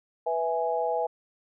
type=chord; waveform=sine; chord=E major; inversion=second; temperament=equal with one note detuned; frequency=493.9 / 656.6 / 830.6 Hz; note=B4 / E5 / G#5; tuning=0 / -7 / 0 cents; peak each=-29 dBFS; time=0.26-1.07 s; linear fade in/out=10 ms; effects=none